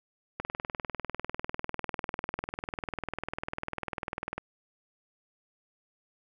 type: click train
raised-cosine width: 0.5 ms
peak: -17 dBFS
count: 81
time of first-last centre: 0.4-4.38 s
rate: 20.1 Hz
effects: none